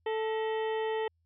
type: harmonic tone with a mistuned harmonic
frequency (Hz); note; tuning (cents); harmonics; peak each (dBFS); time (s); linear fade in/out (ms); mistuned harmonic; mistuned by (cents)
440; A4; 0; 1 / 2 / 3 / 4 / 5 / 6 / 7 / 8; -30 / -36 / -50 / -42 / -53 / -50 / -47 / -56; 0.06-1.08; 5; 4; +130
effects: added 83 Hz sine -70 dBFS peak until 1.25 s